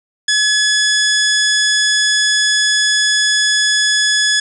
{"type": "tone", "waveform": "15% pulse", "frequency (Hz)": 1700, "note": "G#6", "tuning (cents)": 40, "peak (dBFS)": -5, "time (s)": [0.28, 4.4], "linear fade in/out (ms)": 5, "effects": ["resampled to 24000 Hz", "7-bit"]}